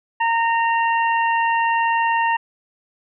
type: harmonic tone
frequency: 921 Hz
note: A#5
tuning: 21 cents flat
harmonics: 1 / 2 / 3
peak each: -17 / -23 / -27 dBFS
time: 0.2-2.37 s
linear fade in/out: 10 ms
effects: none